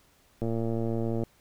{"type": "click train", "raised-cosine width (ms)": 2, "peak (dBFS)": -18, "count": 94, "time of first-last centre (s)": [0.42, 1.236], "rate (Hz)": 114, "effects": ["pink hiss -63 dBFS RMS until 1.4 s"]}